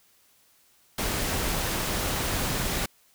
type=noise; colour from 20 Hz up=pink; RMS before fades=-28 dBFS; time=0.98-2.86 s; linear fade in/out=5 ms; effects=white hiss -62 dBFS RMS until 3.14 s